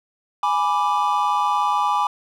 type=chord; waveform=triangle; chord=G# diminished; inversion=none; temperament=equal; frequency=830.6 / 987.8 / 1174.7 Hz; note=G#5 / B5 / D6; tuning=0 / 0 / 0 cents; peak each=-20 dBFS; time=0.43-2.07 s; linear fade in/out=2 ms; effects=none